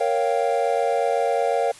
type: chord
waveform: triangle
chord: G half-diminished seventh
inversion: first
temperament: equal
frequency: 466.2 / 554.4 / 698.5 / 784 Hz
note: Bb4 / Db5 / F5 / G5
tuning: 0 / 0 / 0 / 0 cents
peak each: -22 / -22 / -22 / -25 dBFS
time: 0-1.72 s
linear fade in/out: 10 ms
effects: white hiss -45 dBFS RMS until 1.79 s + resampled to 24000 Hz